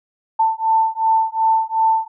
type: beating tone pair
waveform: sine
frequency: 889 / 891.7 Hz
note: A5 / A5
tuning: +18 / +23 cents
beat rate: 2.7 Hz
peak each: -17 dBFS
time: 0.39-2.08 s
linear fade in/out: 10 ms
effects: none